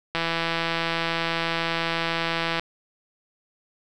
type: click train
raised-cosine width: 0.3 ms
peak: -9 dBFS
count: 407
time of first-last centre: 0.15-2.596 s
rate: 166 Hz
effects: none